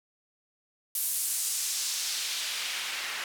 white noise with band-pass filter sweep, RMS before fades -32 dBFS, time 0.95-3.24 s, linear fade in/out 2 ms, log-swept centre 12000 to 1800 Hz, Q 1.1, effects none

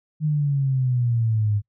sine exponential sweep, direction down, 155.56 to 101.7 Hz, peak -18 dBFS, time 0.2-1.62 s, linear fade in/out 50 ms, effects noise-tail reverb RT60 0.1 s tail -24 dB re dry

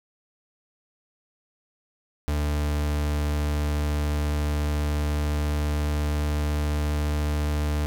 40% pulse tone with pitch glide, 74 to 74.43 Hz, D2 to D2, +14 to +24 cents, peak -22 dBFS, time 2.28-7.86 s, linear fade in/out 0 ms, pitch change +10 cents, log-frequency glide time 3.27-7.17 s, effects none

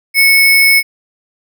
sine tone with sample-and-hold, 2206 Hz, C#7, 9 cents flat, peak -5 dBFS, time 0.14-0.83 s, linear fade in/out 50 ms, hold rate 7350 Hz, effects none

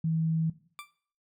sine tone, 161.5 Hz, E3, 35 cents flat, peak -25 dBFS, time 0.04-0.5 s, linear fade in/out 5 ms
20% pulse tone with exponential decay, 1174.7 Hz, D6, in tune, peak -31 dBFS, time 0.79-0.91 s, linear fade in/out 0 ms, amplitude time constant 24 ms
effects noise-tail reverb RT60 0.5 s tail -17 dB re dry

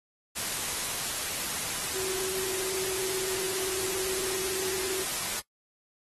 sine tone in noise, 378.7 Hz, F#4, 40 cents sharp, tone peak -34 dBFS, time 1.94-5.04 s, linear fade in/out 20 ms, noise white, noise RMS -32 dBFS, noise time 0.35-5.41 s, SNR -5 dB, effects noise-tail reverb RT60 0.1 s tail -19 dB re dry + AAC 32 kbps

